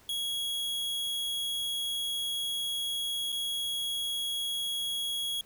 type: tone with dropouts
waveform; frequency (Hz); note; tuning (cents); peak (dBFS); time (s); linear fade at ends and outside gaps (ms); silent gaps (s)
45% pulse; 3322; G#7; 0; -30; 0.09-5.41; 2; 3.321-3.325
effects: pink hiss -59 dBFS RMS until 5.45 s